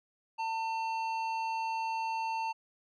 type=tone with low-pass filter; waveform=square; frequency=900 Hz; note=A5; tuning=39 cents sharp; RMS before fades=-34 dBFS; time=0.38-2.53 s; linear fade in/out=20 ms; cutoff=3400 Hz; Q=0.81; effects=none